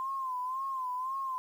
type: tone with vibrato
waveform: sine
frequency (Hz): 1039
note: C6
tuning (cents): -12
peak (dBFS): -32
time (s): 0-1.38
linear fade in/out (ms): 0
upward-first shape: sine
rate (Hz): 1.9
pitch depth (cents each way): 74
effects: 10-bit